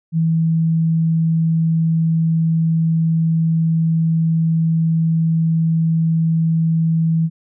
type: tone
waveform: sine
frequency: 162.8 Hz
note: E3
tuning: 21 cents flat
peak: -13 dBFS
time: 0.12-7.3 s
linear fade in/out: 50 ms
effects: none